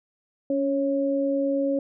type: tone pair together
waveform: sine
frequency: 279.4 / 550 Hz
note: C#4 / C#5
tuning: +14 / -14 cents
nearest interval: octave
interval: 1172 cents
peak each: -24 dBFS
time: 0.5-1.79 s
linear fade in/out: 2 ms
effects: none